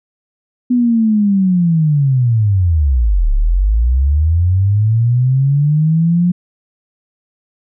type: linear two-way sweep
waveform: sine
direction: down then up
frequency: 250 to 33.54 to 179.2 Hz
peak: -9 dBFS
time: 0.7-6.32 s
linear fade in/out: 10 ms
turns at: 3.32 s
effects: none